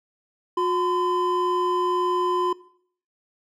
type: tone pair together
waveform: triangle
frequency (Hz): 360 / 1018.2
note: F#4 / C6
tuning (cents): -47 / -47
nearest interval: octave + tritone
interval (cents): 1800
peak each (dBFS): -21 / -21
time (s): 0.57-2.53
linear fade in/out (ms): 5
effects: noise-tail reverb RT60 0.6 s tail -20 dB re dry